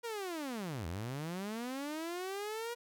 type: linear two-way sweep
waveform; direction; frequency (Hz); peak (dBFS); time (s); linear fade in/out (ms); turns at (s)
sawtooth; down then up; 481.4 to 77.78 to 481.4; -34; 0.03-2.75; 20; 0.87
effects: none